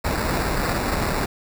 pink noise with sample-and-hold, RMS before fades -23 dBFS, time 0.04-1.26 s, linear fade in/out 10 ms, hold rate 3150 Hz, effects none

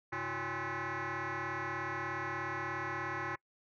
sine tone with frequency modulation, 329.6 Hz, E4, in tune, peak -33 dBFS, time 0.12-3.36 s, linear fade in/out 10 ms, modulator 232 Hz, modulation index 7.6, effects noise-tail reverb RT60 0.1 s tail -25 dB re dry + tanh soft clip ceiling -33 dBFS

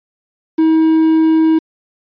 triangle tone with quantisation, 319.6 Hz, D#4, 47 cents sharp, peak -6 dBFS, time 0.58-1.59 s, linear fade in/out 10 ms, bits 6, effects resampled to 11025 Hz

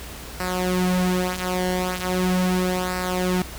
sawtooth tone with flanger, 182.5 Hz, F#3, 24 cents flat, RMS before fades -23 dBFS, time 0.4-3.42 s, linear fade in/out 2 ms, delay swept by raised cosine 0.3 to 6.3 ms, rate 0.39 Hz, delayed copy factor -0.7, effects added 60 Hz sine -38 dBFS peak until 3.58 s + pink hiss -38 dBFS RMS until 3.58 s

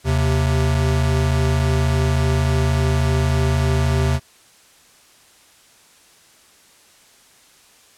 square tone pair together, 77.78 / 130.81 Hz, D#2 / C3, 0 / 0 cents, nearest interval major sixth, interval 900 cents, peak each -19 dBFS, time 0.04-4.2 s, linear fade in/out 50 ms, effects white hiss -51 dBFS RMS until 7.97 s + low-pass 10000 Hz 12 dB/octave

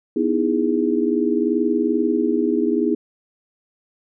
sine chord, E major seventh, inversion second, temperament just, 247.2 / 309 / 329.6 / 412 Hz, B3 / D#4 / E4 / G#4, +2 / -12 / 0 / -14 cents, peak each -22 dBFS, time 0.16-2.95 s, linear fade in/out 5 ms, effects none

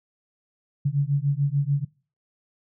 sine beating tone pair, 138.59 / 145.39 Hz, C#3 / D3, 0 / -17 cents, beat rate 6.8 Hz, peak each -23 dBFS, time 0.85-1.85 s, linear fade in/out 10 ms, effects noise-tail reverb RT60 0.4 s tail -24 dB re dry

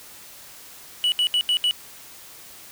triangle tone bursts at uneven times, 2945 Hz, F#7, 9 cents flat, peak -16 dBFS, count 5, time 1.04-1.12 / 1.19-1.27 / 1.34-1.41 / 1.49-1.57 / 1.64-1.71 s, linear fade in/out 0 ms, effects white hiss -44 dBFS RMS until 2.71 s

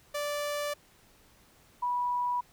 sawtooth / sine tone pair in turn, 585 / 978.5 Hz, D5 / B5, -7 / -16 cents, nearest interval major sixth, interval 891 cents, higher second, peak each -27 dBFS, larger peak neither, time 0.14-0.74 / 1.82-2.41 s, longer first, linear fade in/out 10 ms, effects pink hiss -61 dBFS RMS until 2.52 s

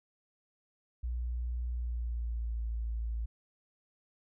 sine tone with pitch glide, 60.2 to 56.49 Hz, B1 to A1, -44 to +46 cents, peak -32 dBFS, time 1.03-3.26 s, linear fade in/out 10 ms, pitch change -110 cents, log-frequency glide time 1.7-2.62 s, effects none

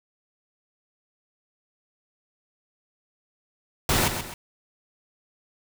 pink noise with echo, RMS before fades -22 dBFS, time 3.89-4.08 s, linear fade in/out 2 ms, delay 130 ms, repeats 2, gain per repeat -8 dB, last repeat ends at 4.34 s, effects none

